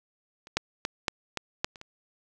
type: clicks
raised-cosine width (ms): 0.2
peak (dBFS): -29 / -7 / -11 / -8 / -13 / -8 / -28 / -26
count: 8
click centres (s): 0.471 / 0.57 / 0.851 / 1.082 / 1.373 / 1.645 / 1.758 / 1.814
effects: none